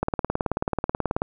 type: click train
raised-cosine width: 1 ms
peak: -9 dBFS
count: 23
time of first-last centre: 0.03-1.219 s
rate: 18.5 Hz
effects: none

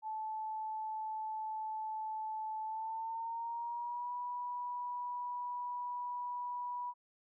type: tone with pitch glide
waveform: sine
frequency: 871 to 977.7 Hz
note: A5 to B5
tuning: -18 to -18 cents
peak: -37 dBFS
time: 0.02-6.94 s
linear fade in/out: 50 ms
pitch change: +200 cents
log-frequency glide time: 2.63-4.12 s
effects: none

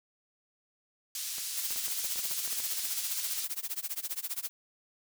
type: band-pass noise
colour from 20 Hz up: pink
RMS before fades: -37 dBFS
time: 1.15-3.45 s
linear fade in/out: 2 ms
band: 4800 to 16000 Hz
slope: 12 dB/octave
type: clicks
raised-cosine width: 0.5 ms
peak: -32 dBFS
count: 12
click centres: 1.383 / 1.707 / 1.761 / 1.881 / 2.044 / 2.159 / 2.193 / 2.254 / 2.313 / 2.477 / 2.529 / 2.602 s
type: noise with tremolo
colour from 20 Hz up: blue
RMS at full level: -33 dBFS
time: 1.57-4.49 s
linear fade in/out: 0 ms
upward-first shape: sine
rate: 15 Hz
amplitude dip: 95%
effects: none

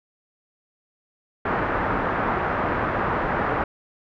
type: low-pass noise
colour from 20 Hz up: white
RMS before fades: -24 dBFS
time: 1.45-3.64 s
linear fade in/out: 5 ms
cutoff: 1500 Hz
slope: 24 dB/octave
effects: none

